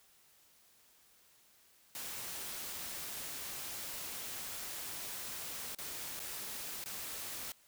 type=noise with dropouts; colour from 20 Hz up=white; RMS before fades=-43 dBFS; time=1.95-7.52 s; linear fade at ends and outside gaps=1 ms; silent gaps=5.749-5.786 / 6.194-6.2 / 6.84-6.859 s; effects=white hiss -66 dBFS RMS until 7.67 s